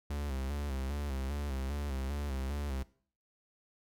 45% pulse tone with vibrato, 69.3 Hz, C#2, in tune, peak -34 dBFS, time 0.1-2.83 s, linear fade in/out 5 ms, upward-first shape square, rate 2.5 Hz, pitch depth 72 cents each way, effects noise-tail reverb RT60 0.5 s tail -20 dB re dry

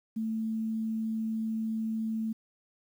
sine tone, 221.6 Hz, A3, 13 cents sharp, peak -29 dBFS, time 0.16-2.33 s, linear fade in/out 10 ms, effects 10-bit

